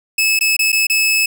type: tone with dropouts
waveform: sawtooth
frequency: 2598 Hz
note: E7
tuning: 26 cents flat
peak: -9 dBFS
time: 0.18-1.26 s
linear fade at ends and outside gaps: 5 ms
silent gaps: 0.391-0.409 / 0.567-0.591 / 0.72-0.727 / 0.869-0.898 s
effects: none